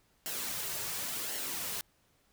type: noise with flanger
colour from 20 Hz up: white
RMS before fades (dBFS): -37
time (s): 0.26-1.81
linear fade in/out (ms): 0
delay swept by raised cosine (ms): 0.82 to 3.92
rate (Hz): 0.92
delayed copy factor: -0.5
effects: pink hiss -70 dBFS RMS until 2.32 s